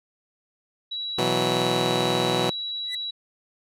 sine tone, 3904 Hz, B7, 21 cents flat, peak -28 dBFS, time 0.91-3.11 s, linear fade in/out 10 ms
10% pulse chord, B suspended fourth, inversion none, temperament just, 123.47 / 164.63 / 185.21 Hz, B2 / E3 / F#3, 0 / -2 / +2 cents, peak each -19 dBFS, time 1.18-2.5 s, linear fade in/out 5 ms
30% pulse tone with exponential growth, 1993 Hz, B6, 15 cents sharp, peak -26 dBFS, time 2.85-2.95 s, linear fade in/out 5 ms, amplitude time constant 21 ms
effects low-pass 12000 Hz 12 dB/octave

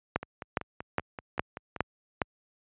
two click trains, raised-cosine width 0.5 ms, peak -10 / -22 dBFS, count 6 / 9, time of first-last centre 0.16-2.218 / 0.23-1.763 s, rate 2.43 / 5.22 Hz, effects high-pass 60 Hz 12 dB/octave + resampled to 8000 Hz

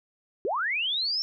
sine linear sweep, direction up, 337.6 to 5450 Hz, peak -25 dBFS, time 0.45-1.22 s, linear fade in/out 0 ms, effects none

